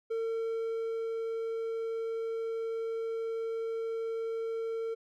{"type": "tone with ADSR envelope", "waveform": "triangle", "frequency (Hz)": 453.1, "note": "A#4", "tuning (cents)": -49, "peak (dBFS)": -28, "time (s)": [0.1, 4.95], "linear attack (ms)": 13, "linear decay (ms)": 1000, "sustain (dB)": -2, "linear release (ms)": 17, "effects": []}